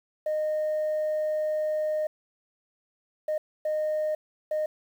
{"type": "tone bursts at uneven times", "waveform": "sine", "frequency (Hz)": 615, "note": "D#5", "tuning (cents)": -20, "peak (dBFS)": -23, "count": 4, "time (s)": [[0.26, 2.07], [3.28, 3.38], [3.65, 4.15], [4.51, 4.66]], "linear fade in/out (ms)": 5, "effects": ["tanh soft clip ceiling -22 dBFS", "9-bit"]}